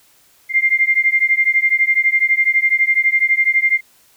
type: beating tone pair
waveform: sine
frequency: 2096 / 2108 Hz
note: C7 / C7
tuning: +2 / +12 cents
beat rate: 12 Hz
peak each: -15 dBFS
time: 0.49-3.81 s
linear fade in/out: 50 ms
effects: white hiss -53 dBFS RMS until 4.16 s